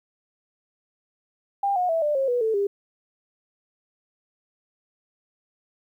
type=tone with pitch steps; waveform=sine; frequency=798 / 723.4 / 655.7 / 594.4 / 538.8 / 488.4 / 442.7 / 401.3 Hz; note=G5 / F#5 / E5 / D5 / C#5 / B4 / A4 / G4; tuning=+31 / -39 / -9 / +21 / -49 / -19 / +11 / +41 cents; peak=-20 dBFS; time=1.63-2.67 s; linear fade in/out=5 ms; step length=130 ms; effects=10-bit